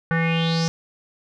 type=tone with low-pass filter sweep; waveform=square; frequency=164.81 Hz; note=E3; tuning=in tune; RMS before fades=-21 dBFS; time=0.11-0.68 s; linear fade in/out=0 ms; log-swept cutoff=1600 to 5900 Hz; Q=6.2; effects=none